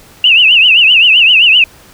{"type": "tone with vibrato", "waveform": "sine", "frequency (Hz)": 2767, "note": "F7", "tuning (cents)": -17, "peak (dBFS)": -3, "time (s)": [0.24, 1.64], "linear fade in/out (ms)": 2, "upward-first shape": "triangle", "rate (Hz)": 7.7, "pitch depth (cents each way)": 180, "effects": ["pink hiss -40 dBFS RMS until 1.93 s"]}